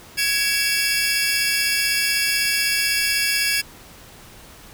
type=tone cluster; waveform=sawtooth; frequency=1668 / 2265 / 2696 / 4988 Hz; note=G#6 / C#7 / E7 / D#8; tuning=+7 / +37 / +38 / +3 cents; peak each=-21 dBFS; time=0.17-3.62 s; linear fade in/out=20 ms; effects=pink hiss -44 dBFS RMS until 4.73 s